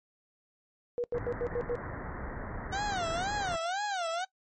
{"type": "tone bursts", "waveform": "sine", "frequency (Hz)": 482, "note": "B4", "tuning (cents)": -42, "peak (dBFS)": -28, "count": 6, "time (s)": [0.98, 1.754], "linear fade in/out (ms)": 0, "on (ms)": 59, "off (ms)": 84}
{"type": "low-pass noise", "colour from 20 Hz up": "pink", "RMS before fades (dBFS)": -39, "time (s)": [1.14, 3.56], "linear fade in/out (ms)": 5, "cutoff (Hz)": 2000, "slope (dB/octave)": 96}
{"type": "tone with vibrato", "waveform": "30% pulse", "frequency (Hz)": 740, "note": "F#5", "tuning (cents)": 0, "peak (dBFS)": -28, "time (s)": [2.72, 4.25], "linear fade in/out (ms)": 10, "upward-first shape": "sine", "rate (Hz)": 2, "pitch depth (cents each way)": 210}
{"effects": ["noise-tail reverb RT60 0.1 s tail -21 dB re dry", "MP3 32 kbps"]}